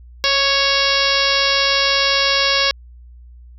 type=harmonic tone with a mistuned harmonic; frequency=554.4 Hz; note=C#5; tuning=in tune; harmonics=1 / 2 / 3 / 4 / 5 / 6 / 7 / 8 / 9 / 10; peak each=-23 / -23 / -23 / -23 / -23 / -23 / -23 / -23 / -23 / -23 dBFS; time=0.24-2.71 s; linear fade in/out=0 ms; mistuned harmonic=1; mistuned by=-17 cents; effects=added 60 Hz sine -38 dBFS peak until 3.58 s